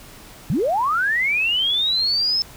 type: linear sweep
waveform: sine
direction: up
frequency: 116.54 to 5274 Hz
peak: -17 dBFS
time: 0.5-2.42 s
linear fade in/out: 0 ms
effects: pink hiss -43 dBFS RMS until 2.56 s